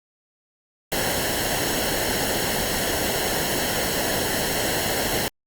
pink noise with comb filter, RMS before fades -24 dBFS, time 0.92-5.28 s, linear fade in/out 0 ms, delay 0.83 ms, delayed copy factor -0.65, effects Opus 48 kbps

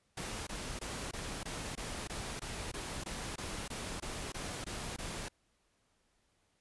pink noise bursts, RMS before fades -41 dBFS, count 16, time 0.17-5.285 s, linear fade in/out 5 ms, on 300 ms, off 21 ms, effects pink hiss -75 dBFS RMS until 6.6 s + resampled to 24000 Hz

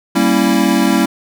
square chord, G diminished seventh, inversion none, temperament equal with one note detuned, 196 / 233.1 / 274.2 / 329.6 Hz, G3 / Bb3 / Db4 / Fb4, 0 / 0 / -19 / 0 cents, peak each -17 dBFS, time 0.15-1.06 s, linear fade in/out 10 ms, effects none

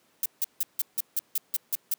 violet noise bursts, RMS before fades -26 dBFS, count 10, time 0.23-1.94 s, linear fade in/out 2 ms, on 27 ms, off 160 ms, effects pink hiss -65 dBFS RMS until 1.98 s + high-pass 200 Hz 12 dB/octave

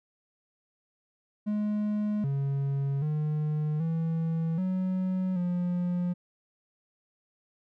triangle tone with pitch steps, 209.8 / 138.6 / 152 / 163.5 / 186 / 177.2 Hz, G#3 / C#3 / D#3 / E3 / F#3 / F3, +18 / 0 / -40 / -14 / +9 / +25 cents, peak -24 dBFS, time 1.46-6.14 s, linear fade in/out 20 ms, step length 780 ms, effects none

